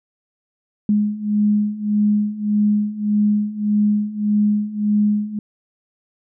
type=beating tone pair; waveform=sine; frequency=207.7 / 209.4 Hz; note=G#3 / G#3; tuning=0 / +15 cents; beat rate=1.7 Hz; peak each=-20 / -17 dBFS; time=0.89-5.39 s; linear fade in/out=2 ms; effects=none